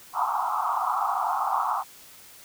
pink band-pass noise, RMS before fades -26 dBFS, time 0.13-1.84 s, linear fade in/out 50 ms, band 730 to 1300 Hz, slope 96 dB/octave, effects white hiss -49 dBFS RMS until 2.44 s

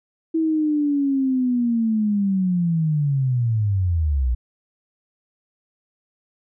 sine linear sweep, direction down, 326 to 57.6 Hz, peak -17 dBFS, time 0.34-4.35 s, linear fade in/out 10 ms, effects none

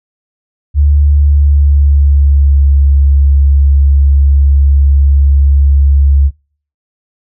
sine tone with pitch glide, 72.5 to 69.79 Hz, D2 to C#2, -22 to +12 cents, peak -4 dBFS, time 0.74-6.31 s, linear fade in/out 50 ms, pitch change -66 cents, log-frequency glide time 1.08-2.68 s, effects noise-tail reverb RT60 0.5 s tail -26 dB re dry

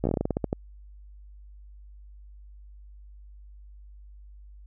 slowing click train, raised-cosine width 2 ms, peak -12 dBFS, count 13, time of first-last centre 0.04-0.529 s, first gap 14 ms, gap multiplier 1.18, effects added 50 Hz sine -45 dBFS peak until 4.66 s

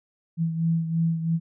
sine beating tone pair, 164.3 / 167.3 Hz, E3 / E3, -5 / +26 cents, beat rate 3 Hz, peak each -22 / -29 dBFS, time 0.37-1.4 s, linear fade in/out 50 ms, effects none

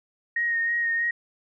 sine tone with vibrato, 1864.7 Hz, A#6, in tune, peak -22 dBFS, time 0.36-1.11 s, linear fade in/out 5 ms, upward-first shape sine, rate 3.1 Hz, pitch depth 21 cents each way, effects none

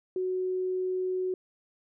sine tone, 370 Hz, F#4, in tune, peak -27 dBFS, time 0.16-1.34 s, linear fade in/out 2 ms, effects none

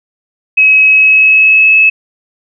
sine tone with pitch glide, 2557 to 2591 Hz, D#7 to E7, +47 to -30 cents, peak -3 dBFS, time 0.57-1.9 s, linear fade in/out 10 ms, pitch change +23 cents, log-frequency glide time 0.84-1.76 s, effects none

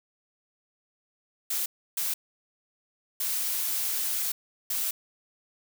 blue noise bursts at uneven times, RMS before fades -29 dBFS, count 4, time 1.5-1.66 / 1.97-2.14 / 3.2-4.32 / 4.7-4.91 s, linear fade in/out 5 ms, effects none

